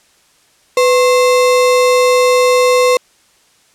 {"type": "tone with sample-and-hold", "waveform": "sine", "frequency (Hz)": 500, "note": "B4", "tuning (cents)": 21, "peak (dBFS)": -7, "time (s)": [0.77, 2.97], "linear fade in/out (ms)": 2, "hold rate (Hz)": 1575, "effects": ["white hiss -52 dBFS RMS until 3.74 s", "low-pass 9000 Hz 12 dB/octave"]}